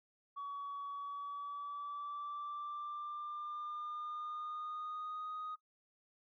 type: tone with pitch glide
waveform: sine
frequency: 1130 to 1246.6 Hz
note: C#6 to D#6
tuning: +33 to +3 cents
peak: -39 dBFS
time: 0.36-5.56 s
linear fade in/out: 20 ms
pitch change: +170 cents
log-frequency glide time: 0.89-5.3 s
effects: noise-tail reverb RT60 0.1 s tail -18 dB re dry + tanh soft clip ceiling -38 dBFS